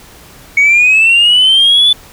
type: linear sweep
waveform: sine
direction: up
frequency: 2217 to 3500 Hz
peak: -3 dBFS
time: 0.57-1.93 s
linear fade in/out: 5 ms
effects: tanh soft clip ceiling -2 dBFS + pink hiss -38 dBFS RMS until 2.12 s